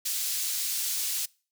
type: high-pass noise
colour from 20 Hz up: pink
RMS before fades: -30 dBFS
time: 0.05-1.26 s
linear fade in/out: 10 ms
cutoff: 5000 Hz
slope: 12 dB/octave
effects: noise-tail reverb RT60 0.4 s tail -25 dB re dry